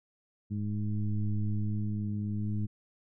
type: tone with frequency modulation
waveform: sine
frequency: 103.7 Hz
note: G#2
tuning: 2 cents flat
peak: -28 dBFS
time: 0.5-2.67 s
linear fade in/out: 20 ms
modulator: 104 Hz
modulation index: 1.1
effects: none